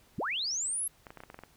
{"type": "linear sweep", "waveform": "sine", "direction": "up", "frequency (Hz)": [66.6, 11390], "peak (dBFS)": -30, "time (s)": [0.18, 0.88], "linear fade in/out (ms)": 5}
{"type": "clicks", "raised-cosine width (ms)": 0.5, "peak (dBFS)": -30, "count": 9, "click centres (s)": [1.068, 1.105, 1.173, 1.204, 1.236, 1.301, 1.344, 1.39, 1.436]}
{"effects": ["pink hiss -63 dBFS RMS until 1.56 s"]}